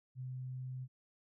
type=tone; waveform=sine; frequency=128.5 Hz; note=C3; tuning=31 cents flat; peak=-40 dBFS; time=0.15-0.88 s; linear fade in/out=50 ms; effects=none